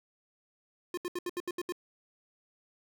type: tone bursts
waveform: square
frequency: 354.1 Hz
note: F4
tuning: 24 cents sharp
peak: -33 dBFS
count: 8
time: 0.94-1.723 s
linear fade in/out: 2 ms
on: 34 ms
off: 73 ms
effects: none